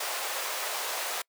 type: high-pass noise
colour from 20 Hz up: pink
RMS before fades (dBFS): -33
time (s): 0-1.22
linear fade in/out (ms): 5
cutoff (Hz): 540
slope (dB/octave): 24
effects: noise-tail reverb RT60 0.1 s tail -26 dB re dry